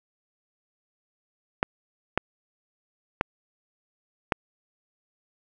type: clicks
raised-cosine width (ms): 0.5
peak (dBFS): -6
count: 4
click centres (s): 1.629 / 2.176 / 3.211 / 4.322
effects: none